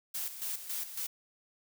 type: noise with tremolo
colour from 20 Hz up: blue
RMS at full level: -36 dBFS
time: 0.14-1.07 s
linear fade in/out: 10 ms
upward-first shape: square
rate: 3.6 Hz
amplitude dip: 65%
effects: none